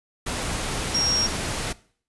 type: tone in noise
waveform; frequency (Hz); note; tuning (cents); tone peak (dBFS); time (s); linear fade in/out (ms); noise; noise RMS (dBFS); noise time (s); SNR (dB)
sine; 5588; F8; 0; -20; 0.94-1.27; 10; pink; -28; 0.26-1.73; +5
effects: noise-tail reverb RT60 0.5 s tail -20 dB re dry + resampled to 24000 Hz